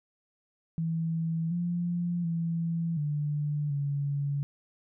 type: tone with pitch steps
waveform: sine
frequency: 163.6 / 173.9 / 166.6 / 147.8 / 142.1 Hz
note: E3 / F3 / E3 / D3 / C#3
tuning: -13 / -7 / +19 / +11 / +43 cents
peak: -27 dBFS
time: 0.78-4.43 s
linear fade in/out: 0 ms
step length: 730 ms
effects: none